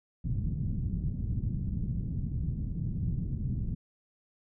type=low-pass noise; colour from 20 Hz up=white; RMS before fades=-32 dBFS; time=0.24-3.75 s; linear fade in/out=10 ms; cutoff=170 Hz; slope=24 dB/octave; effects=none